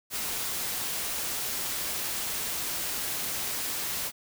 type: noise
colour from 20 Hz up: white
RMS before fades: -32 dBFS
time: 0.1-4.12 s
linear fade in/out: 50 ms
effects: none